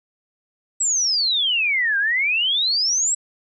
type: exponential two-way sweep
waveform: sine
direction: down then up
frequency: 7910 to 1568 to 7910 Hz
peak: -17 dBFS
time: 0.8-3.15 s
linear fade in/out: 10 ms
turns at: 1.98 s
effects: none